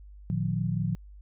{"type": "tone cluster", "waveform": "sine", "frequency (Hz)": [115.1, 153.2, 178.6], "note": ["A#2", "D#3", "F3"], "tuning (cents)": [-22, -27, 39], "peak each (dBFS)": -30, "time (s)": [0.3, 0.95], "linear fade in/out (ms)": 0, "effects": ["added 50 Hz sine -45 dBFS peak until 1.21 s"]}